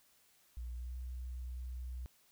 sine tone with pitch glide, 60.1 to 62.29 Hz, B1 to B1, -46 to +15 cents, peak -40 dBFS, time 0.57-2.06 s, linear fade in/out 0 ms, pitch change +61 cents, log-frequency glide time 0.7-0.98 s, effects white hiss -69 dBFS RMS until 2.31 s

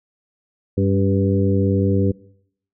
harmonic tone with a mistuned harmonic, 98 Hz, G2, in tune, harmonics 1 / 2 / 3 / 4 / 5, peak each -18 / -21 / -23 / -24 / -25 dBFS, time 0.77-2.12 s, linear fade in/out 10 ms, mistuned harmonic 3, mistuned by -45 cents, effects noise-tail reverb RT60 0.7 s tail -22 dB re dry

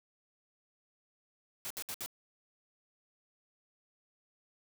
white noise bursts, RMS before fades -40 dBFS, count 4, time 1.65-2.061 s, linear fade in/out 0 ms, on 54 ms, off 65 ms, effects none

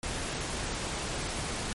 pink noise, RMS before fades -34 dBFS, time 0.03-1.73 s, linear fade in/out 2 ms, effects MP3 48 kbps

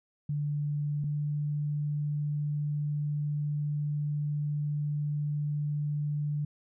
sine tone pair in turn, 146.83 / 147.62 Hz, D3 / D3, 0 / +9 cents, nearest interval unison, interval 9 cents, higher second, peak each -28 dBFS, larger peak neither, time 0.29-1.04 / 1.04-6.45 s, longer second, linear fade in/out 5 ms, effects none

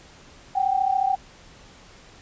sine tone pair together, 755 / 789 Hz, F#5 / G5, +35 / +11 cents, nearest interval minor second, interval 76 cents, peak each -22 dBFS, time 0.55-1.16 s, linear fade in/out 10 ms, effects pink hiss -49 dBFS RMS until 2.21 s + resampled to 16000 Hz

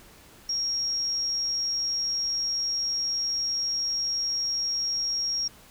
sine tone, 5588 Hz, F8, in tune, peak -25 dBFS, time 0.49-5.48 s, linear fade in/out 5 ms, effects pink hiss -52 dBFS RMS until 5.7 s

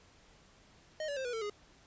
square tone with pitch steps, 620 / 571.8 / 527.4 / 486.4 / 448.7 / 413.8 Hz, D#5 / D5 / C5 / B4 / A4 / G#4, -6 / -46 / +14 / -26 / +34 / -6 cents, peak -36 dBFS, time 1-1.498 s, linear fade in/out 2 ms, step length 83 ms, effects pink hiss -62 dBFS RMS until 1.86 s + resampled to 16000 Hz

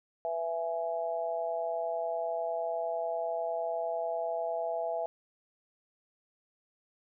sine tone with amplitude modulation, 664 Hz, E5, 12 cents sharp, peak -26 dBFS, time 0.25-5.06 s, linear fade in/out 0 ms, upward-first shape sine, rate 169 Hz, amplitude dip 95%, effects none

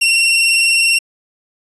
sawtooth tone with vibrato, 2722 Hz, F7, 45 cents flat, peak -7 dBFS, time 0.01-0.99 s, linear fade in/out 10 ms, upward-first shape sine, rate 20 Hz, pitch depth 34 cents each way, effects resampled to 24000 Hz

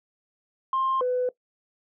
sine tone pair in turn, 1058 / 500.2 Hz, C6 / B4, +19 / +22 cents, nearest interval octave + minor second, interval 1297 cents, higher first, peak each -21 dBFS, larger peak neither, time 0.73-1.01 / 1.01-1.29 s, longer neither, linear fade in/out 2 ms, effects noise-tail reverb RT60 0.1 s tail -19 dB re dry + tanh soft clip ceiling -18 dBFS

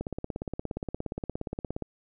click train, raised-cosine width 2 ms, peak -19 dBFS, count 32, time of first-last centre 0.01-1.823 s, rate 17.1 Hz, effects none

